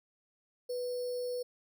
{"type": "tone with sample-and-hold", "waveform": "sine", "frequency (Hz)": 493.9, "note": "B4", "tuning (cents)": 0, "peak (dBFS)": -33, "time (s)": [0.69, 1.43], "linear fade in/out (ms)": 10, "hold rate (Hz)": 4900, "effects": []}